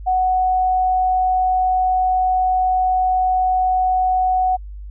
sine tone, 742 Hz, F#5, 5 cents sharp, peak -14 dBFS, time 0.06-4.57 s, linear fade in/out 20 ms, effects added 50 Hz sine -30 dBFS peak until 4.9 s

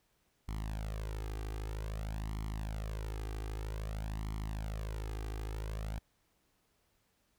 sawtooth tone with flanger, 53.2 Hz, G#1, 42 cents sharp, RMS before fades -39 dBFS, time 0.48-5.99 s, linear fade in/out 5 ms, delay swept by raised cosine 0.94 to 2.54 ms, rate 0.52 Hz, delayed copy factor +0.8, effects pink hiss -75 dBFS RMS until 7.38 s

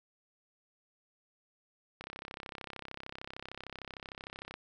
click train, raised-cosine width 0.3 ms, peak -26 dBFS, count 85, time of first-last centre 2.01-4.54 s, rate 33.2 Hz, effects none

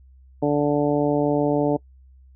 harmonic tone, 146.1 Hz, D3, 9 cents flat, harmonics 1 / 2 / 3 / 4 / 5 / 6, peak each -27 / -21 / -23 / -24 / -29 / -32 dBFS, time 0.42-1.77 s, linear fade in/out 10 ms, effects noise-tail reverb RT60 0.1 s tail -23 dB re dry + added 65 Hz sine -47 dBFS peak until 2.35 s

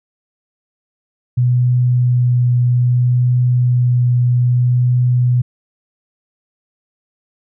sine tone with vibrato, 123.47 Hz, B2, in tune, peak -10 dBFS, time 1.37-5.42 s, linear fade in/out 10 ms, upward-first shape triangle, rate 0.62 Hz, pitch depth 11 cents each way, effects none

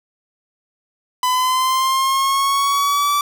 45% pulse linear sweep, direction up, 1001 to 1162 Hz, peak -15 dBFS, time 1.23-3.21 s, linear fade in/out 2 ms, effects none

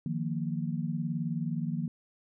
sine chord, Eb suspended second, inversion none, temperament equal, 155.56 / 174.61 / 233.1 Hz, Eb3 / F3 / Bb3, 0 / 0 / 0 cents, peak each -33 / -34 / -35 dBFS, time 0.06-1.88 s, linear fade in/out 2 ms, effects none

